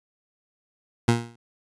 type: tone with exponential decay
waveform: 20% pulse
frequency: 117.4 Hz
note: A#2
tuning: 13 cents sharp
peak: -9 dBFS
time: 1.08-1.36 s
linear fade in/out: 5 ms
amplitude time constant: 59 ms
effects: resampled to 24000 Hz